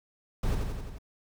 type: noise with echo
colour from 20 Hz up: brown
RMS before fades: -27 dBFS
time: 0.43-0.55 s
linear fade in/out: 5 ms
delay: 87 ms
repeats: 5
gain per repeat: -3 dB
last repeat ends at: 0.985 s
effects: none